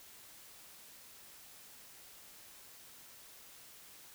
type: silence
effects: white hiss -56 dBFS RMS until 4.14 s